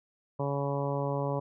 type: harmonic tone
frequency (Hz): 140.7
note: C#3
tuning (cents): +26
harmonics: 1 / 2 / 3 / 4 / 5 / 6 / 7 / 8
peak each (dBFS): -32 / -38 / -36 / -34 / -42 / -41 / -38 / -46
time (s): 0.39-1.4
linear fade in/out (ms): 10
effects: none